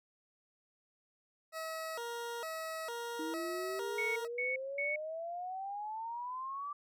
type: tone with vibrato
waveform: 20% pulse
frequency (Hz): 550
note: C#5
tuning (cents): -14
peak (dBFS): -34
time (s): 1.52-4.28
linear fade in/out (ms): 50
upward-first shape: square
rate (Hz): 1.1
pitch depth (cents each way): 270
type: exponential sweep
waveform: sine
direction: up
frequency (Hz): 311.8 to 1174.7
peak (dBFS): -38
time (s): 3.19-6.73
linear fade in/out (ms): 5
type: tone bursts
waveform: sine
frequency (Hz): 2217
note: C#7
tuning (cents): 0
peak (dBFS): -33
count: 3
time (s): 3.98-4.96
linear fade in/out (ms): 5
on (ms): 180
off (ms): 220
effects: none